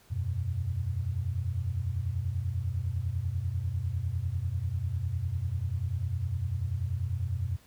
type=chord; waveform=sine; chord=E suspended second; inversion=none; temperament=equal; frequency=82.41 / 92.5 / 123.47 Hz; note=E2 / F#2 / B2; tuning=0 / 0 / 0 cents; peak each=-35 / -31 / -34 dBFS; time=0.1-7.57 s; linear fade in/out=20 ms; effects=pink hiss -60 dBFS RMS until 7.66 s